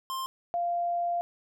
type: tone pair in turn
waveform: square / sine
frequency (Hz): 1053 / 694.2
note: C6 / F5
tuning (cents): +11 / -11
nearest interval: perfect fifth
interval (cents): 722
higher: first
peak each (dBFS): -32 / -26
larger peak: second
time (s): 0.1-0.26 / 0.54-1.21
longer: second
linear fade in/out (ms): 0
effects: none